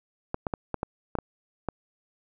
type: clicks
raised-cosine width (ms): 1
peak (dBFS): -14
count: 8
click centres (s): 0.344 / 0.468 / 0.538 / 0.743 / 0.831 / 1.153 / 1.187 / 1.687
effects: none